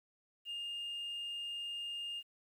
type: tone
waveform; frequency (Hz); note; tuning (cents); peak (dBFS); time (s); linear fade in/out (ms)
sine; 2823; F7; +18; -37; 0.45-2.23; 50
effects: tanh soft clip ceiling -37 dBFS + 11-bit